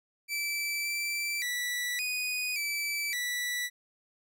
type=tone with pitch steps; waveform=sawtooth; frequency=2322 / 2336 / 1958 / 2482 / 2315 / 1960 Hz; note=D7 / D7 / B6 / D#7 / D7 / B6; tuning=-20 / -10 / -15 / -5 / -25 / -14 cents; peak=-27 dBFS; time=0.28-3.7 s; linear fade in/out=50 ms; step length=570 ms; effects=none